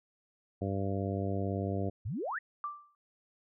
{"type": "harmonic tone", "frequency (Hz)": 98, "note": "G2", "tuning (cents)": 0, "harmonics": [1, 2, 3, 4, 5, 6, 7], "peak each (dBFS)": [-34, -37, -39, -40, -41, -42, -42], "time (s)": [0.61, 1.9], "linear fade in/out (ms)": 10}
{"type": "exponential sweep", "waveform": "sine", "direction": "up", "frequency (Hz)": [84.2, 1975.5], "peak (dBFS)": -33, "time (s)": [2.05, 2.39], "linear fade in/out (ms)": 10}
{"type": "tone with exponential decay", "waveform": "sine", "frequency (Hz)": 1174.7, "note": "D6", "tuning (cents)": 0, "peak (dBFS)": -31, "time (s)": [2.64, 2.95], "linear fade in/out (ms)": 1, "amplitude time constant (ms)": 67}
{"effects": []}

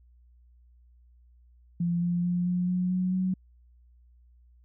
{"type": "tone with pitch steps", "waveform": "sine", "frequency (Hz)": [172.2, 174.4, 176.63, 178.89, 181.18, 183.5, 185.84], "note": ["F3", "F3", "F3", "F3", "F#3", "F#3", "F#3"], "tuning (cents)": [-24, -2, 20, 42, -36, -14, 8], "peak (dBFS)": -24, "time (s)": [1.8, 3.34], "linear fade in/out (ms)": 5, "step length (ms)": 220, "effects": ["added 60 Hz sine -55 dBFS peak until 4.64 s"]}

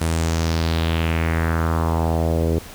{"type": "tone with low-pass filter sweep", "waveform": "sawtooth", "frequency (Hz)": 81.9, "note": "E2", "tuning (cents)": -11, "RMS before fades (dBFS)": -20, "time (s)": [0.01, 2.59], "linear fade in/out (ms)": 5, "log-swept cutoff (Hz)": [10000, 430], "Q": 2.7, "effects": ["pink hiss -39 dBFS RMS until 2.74 s"]}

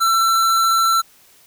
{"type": "tone", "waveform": "square", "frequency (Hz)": 1343, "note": "E6", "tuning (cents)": 32, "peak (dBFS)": -14, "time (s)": [0, 1.02], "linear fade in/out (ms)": 20, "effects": ["white hiss -51 dBFS RMS until 1.46 s"]}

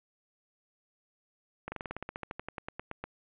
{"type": "slowing click train", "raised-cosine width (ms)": 0.5, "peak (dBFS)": -22, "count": 19, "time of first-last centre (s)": [1.68, 3.04], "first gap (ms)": 40, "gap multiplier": 1.07, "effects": ["resampled to 8000 Hz", "8-bit"]}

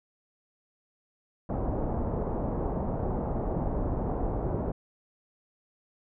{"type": "low-pass noise", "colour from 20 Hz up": "pink", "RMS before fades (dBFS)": -30, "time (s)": [1.49, 4.72], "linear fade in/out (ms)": 5, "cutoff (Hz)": 850, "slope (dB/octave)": 24, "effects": []}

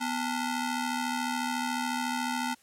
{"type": "ring-modulated tone", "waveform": "sawtooth", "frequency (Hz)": 570, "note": "C#5", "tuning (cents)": 48, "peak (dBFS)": -22, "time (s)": [0, 2.55], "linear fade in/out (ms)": 20, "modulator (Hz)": 322, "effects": ["white hiss -62 dBFS RMS until 2.62 s", "low-pass 12000 Hz 12 dB/octave"]}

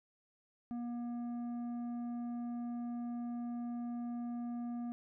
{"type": "tone with tanh clipping", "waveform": "sine", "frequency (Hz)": 239, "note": "A#3", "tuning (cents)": 43, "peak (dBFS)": -39, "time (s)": [0.71, 4.92], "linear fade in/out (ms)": 0, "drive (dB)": 8, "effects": []}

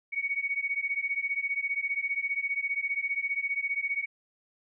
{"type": "beating tone pair", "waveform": "sine", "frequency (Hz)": [2228, 2243], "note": ["C#7", "C#7"], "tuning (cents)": [8, 20], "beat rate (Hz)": 15, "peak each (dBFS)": -31, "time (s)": [0.12, 4.06], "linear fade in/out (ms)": 20, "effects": []}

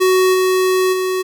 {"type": "tone with level steps", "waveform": "square", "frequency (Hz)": 372.4, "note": "F#4", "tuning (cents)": 11, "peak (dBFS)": [-11, -13, -17], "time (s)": [0, 1.23], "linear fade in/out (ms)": 20, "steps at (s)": [0.33, 0.92], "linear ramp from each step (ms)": 20, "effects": []}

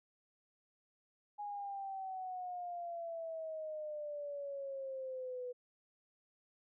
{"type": "exponential sweep", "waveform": "sine", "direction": "down", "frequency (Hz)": [830.6, 492.5], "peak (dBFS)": -40, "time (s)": [1.38, 5.53], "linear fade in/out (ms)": 20, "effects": []}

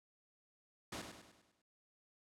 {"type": "noise with echo", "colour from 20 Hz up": "pink", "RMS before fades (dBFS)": -44, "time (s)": [0.92, 1.02], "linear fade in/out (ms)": 5, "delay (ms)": 100, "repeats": 6, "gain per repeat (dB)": -6, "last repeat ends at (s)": 1.62, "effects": ["high-pass 100 Hz 12 dB/octave", "low-pass 9000 Hz 12 dB/octave"]}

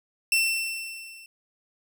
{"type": "tone with level ramp", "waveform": "sawtooth", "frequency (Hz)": 2690, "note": "E7", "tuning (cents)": 34, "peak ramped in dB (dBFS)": [-15, -42], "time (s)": [0.32, 1.26], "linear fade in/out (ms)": 2, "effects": []}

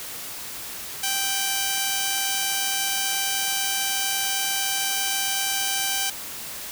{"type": "tone pair together", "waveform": "5% pulse", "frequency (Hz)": [784, 3027], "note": ["G5", "F#7"], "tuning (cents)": [0, 39], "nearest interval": "octave + major seventh", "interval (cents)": 2339, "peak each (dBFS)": [-13, -19], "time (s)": [1.03, 6.1], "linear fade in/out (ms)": 5, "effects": ["white hiss -35 dBFS RMS until 6.71 s"]}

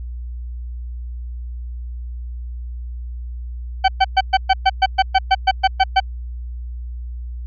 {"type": "tone bursts", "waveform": "40% pulse", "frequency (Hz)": 765, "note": "G5", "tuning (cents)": -42, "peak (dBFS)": -9, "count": 14, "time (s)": [3.84, 6.002], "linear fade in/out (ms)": 10, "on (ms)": 43, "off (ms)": 120, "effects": ["added 60 Hz sine -26 dBFS peak until 7.46 s", "resampled to 11025 Hz"]}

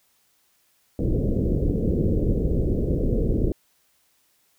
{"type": "low-pass noise", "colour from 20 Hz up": "pink", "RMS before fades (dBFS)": -22, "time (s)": [0.99, 3.52], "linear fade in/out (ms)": 2, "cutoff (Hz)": 510, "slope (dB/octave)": 48, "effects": ["white hiss -65 dBFS RMS until 4.58 s"]}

